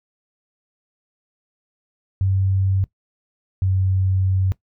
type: tone pair in turn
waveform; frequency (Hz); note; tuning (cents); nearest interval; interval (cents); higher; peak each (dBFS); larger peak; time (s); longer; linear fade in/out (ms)
sine; 96 / 94.57; G2 / F#2; -36 / +38; unison; 26; first; -16; neither; 2.21-2.84 / 3.62-4.52; second; 0
effects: noise-tail reverb RT60 0.1 s tail -18 dB re dry